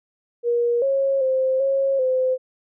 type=tone with pitch steps; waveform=sine; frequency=475.7 / 545 / 523 / 544 / 515 Hz; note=A#4 / C#5 / C5 / C#5 / C5; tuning=+35 / -29 / -1 / -33 / -28 cents; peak=-17 dBFS; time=0.43-2.38 s; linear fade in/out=50 ms; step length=390 ms; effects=none